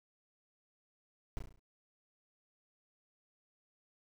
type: noise with echo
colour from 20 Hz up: brown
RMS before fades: -36 dBFS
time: 1.37-1.39 s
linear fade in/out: 0 ms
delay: 34 ms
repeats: 6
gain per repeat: -5 dB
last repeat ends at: 1.594 s
effects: none